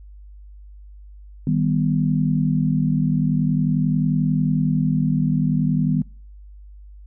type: chord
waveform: sine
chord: Eb augmented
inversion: none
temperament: equal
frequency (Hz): 155.56 / 196 / 246.9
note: Eb3 / G3 / B3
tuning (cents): 0 / 0 / 0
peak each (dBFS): -19 / -23 / -22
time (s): 1.47-6.02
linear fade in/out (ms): 2
effects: noise-tail reverb RT60 0.4 s tail -24 dB re dry + added 50 Hz sine -39 dBFS peak until 7.06 s